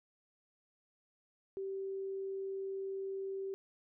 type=tone; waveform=sine; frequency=387.7 Hz; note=G4; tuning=19 cents flat; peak=-37 dBFS; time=1.57-3.54 s; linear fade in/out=0 ms; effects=none